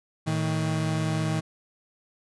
35% pulse tone pair together, 112.6 / 158.6 Hz, A2 / D#3, +40 / +33 cents, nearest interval tritone, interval 593 cents, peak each -28 / -24 dBFS, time 0.26-1.41 s, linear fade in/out 20 ms, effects resampled to 24000 Hz

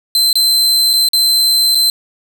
40% pulse tone with dropouts, 4086 Hz, C8, 42 cents flat, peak -8 dBFS, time 0.15-1.9 s, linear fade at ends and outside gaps 1 ms, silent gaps 0.329-0.355 / 0.932-0.936 / 1.087-1.133 / 1.748-1.753 s, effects none

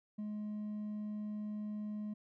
sine tone with hard clipping, 210.5 Hz, G#3, 24 cents sharp, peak -39 dBFS, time 0.18-2.14 s, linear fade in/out 10 ms, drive 2 dB, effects none

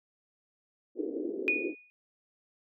white band-pass noise, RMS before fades -35 dBFS, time 0.95-1.75 s, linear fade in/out 50 ms, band 280 to 440 Hz, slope 48 dB/octave
sine tone with exponential decay, 2465 Hz, D#7, 17 cents flat, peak -22 dBFS, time 1.48-1.9 s, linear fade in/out 0 ms, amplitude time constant 90 ms
effects none

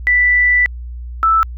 sine tone pair in turn, 1975.5 / 1318.5 Hz, B6 / E6, 0 / 0 cents, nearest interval perfect fifth, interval 700 cents, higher first, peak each -9 dBFS, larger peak neither, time 0.07-0.66 / 1.23-1.43 s, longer first, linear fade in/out 0 ms, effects added 60 Hz sine -25 dBFS peak until 1.57 s

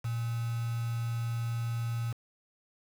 sine tone with quantisation, 116.54 Hz, A#2, in tune, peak -30 dBFS, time 0.04-2.13 s, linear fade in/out 10 ms, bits 7, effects none

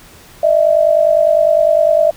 sine tone pair together, 609.4 / 659.3 Hz, D#5 / E5, -36 / 0 cents, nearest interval minor second, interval 136 cents, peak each -11 dBFS, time 0.43-2.11 s, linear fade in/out 5 ms, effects pink hiss -41 dBFS RMS until 2.16 s

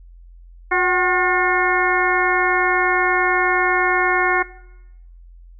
harmonic tone with a mistuned harmonic, 360 Hz, F#4, 47 cents flat, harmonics 1 / 2 / 3 / 4 / 5 / 6, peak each -22 / -22 / -22 / -22 / -22 / -22 dBFS, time 0.71-4.43 s, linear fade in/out 10 ms, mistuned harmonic 2, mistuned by +67 cents, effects noise-tail reverb RT60 0.9 s tail -20 dB re dry + added 43 Hz sine -40 dBFS peak until 5.59 s

